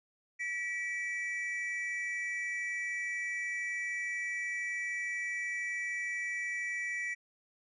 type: tone pair together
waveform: triangle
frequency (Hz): 1941 / 2308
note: B6 / D7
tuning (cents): -31 / -31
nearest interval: minor third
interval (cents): 300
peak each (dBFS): -34 / -36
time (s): 0.39-7.15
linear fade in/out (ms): 20
effects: resampled to 22050 Hz